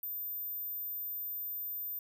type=tone; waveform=sine; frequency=13780 Hz; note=A9; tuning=37 cents flat; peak=-36 dBFS; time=0.03-1.99 s; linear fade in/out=2 ms; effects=none